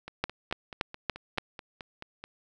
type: two click trains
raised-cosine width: 0.3 ms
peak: -11 / -24 dBFS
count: 5 / 11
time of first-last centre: 0.24-1.383 / 0.08-2.24 s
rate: 3.5 / 4.63 Hz
effects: none